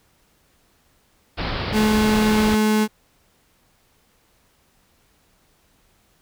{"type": "low-pass noise", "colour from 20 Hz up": "pink", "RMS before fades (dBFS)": -26, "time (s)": [1.37, 2.56], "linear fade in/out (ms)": 20, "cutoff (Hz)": 5000, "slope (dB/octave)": 96}
{"type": "tone", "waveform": "35% pulse", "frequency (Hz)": 214.7, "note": "A3", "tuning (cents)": -42, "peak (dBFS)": -14, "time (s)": [1.72, 2.88], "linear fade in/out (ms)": 50}
{"effects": ["pink hiss -61 dBFS RMS until 6.21 s"]}